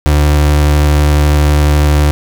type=tone; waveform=35% pulse; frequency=74 Hz; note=D2; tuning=14 cents sharp; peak=-5 dBFS; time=0.06-2.11 s; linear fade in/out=0 ms; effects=none